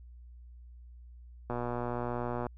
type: click train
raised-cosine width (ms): 1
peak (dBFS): -21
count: 118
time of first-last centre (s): 1.5-2.467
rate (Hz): 121
effects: added 60 Hz sine -48 dBFS peak until 2.57 s